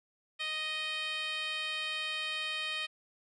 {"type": "tone with band-pass filter", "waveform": "10% pulse", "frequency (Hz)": 622.3, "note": "D#5", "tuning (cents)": 0, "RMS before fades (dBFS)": -36, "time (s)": [0.39, 2.87], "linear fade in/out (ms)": 20, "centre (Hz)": 3000, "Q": 1.5, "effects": ["resampled to 24000 Hz"]}